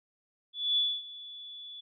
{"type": "tone with ADSR envelope", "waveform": "sine", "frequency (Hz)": 3442, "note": "A7", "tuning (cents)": -39, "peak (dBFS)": -23, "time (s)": [0.53, 1.81], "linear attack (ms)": 240, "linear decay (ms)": 250, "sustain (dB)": -19, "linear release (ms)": 11, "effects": []}